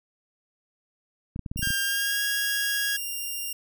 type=clicks; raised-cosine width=5 ms; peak=-20 dBFS; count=9; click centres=1.361 / 1.393 / 1.462 / 1.515 / 1.561 / 1.593 / 1.629 / 1.673 / 1.705 s
type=tone; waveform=5% pulse; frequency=2794 Hz; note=F7; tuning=in tune; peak=-21 dBFS; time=1.57-3.53 s; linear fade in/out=5 ms
type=tone with pitch glide; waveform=sawtooth; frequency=1600 to 1652.6 Hz; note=G6 to G#6; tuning=+35 to -9 cents; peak=-22 dBFS; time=1.62-2.97 s; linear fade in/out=10 ms; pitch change=+56 cents; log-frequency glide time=1.82-2.21 s
effects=none